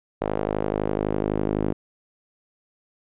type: tone with band-pass filter sweep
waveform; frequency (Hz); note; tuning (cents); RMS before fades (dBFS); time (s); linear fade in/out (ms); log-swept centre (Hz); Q
sawtooth; 51.91; G#1; 0; -25; 0.21-1.73; 10; 560 to 330; 1.4
effects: resampled to 8000 Hz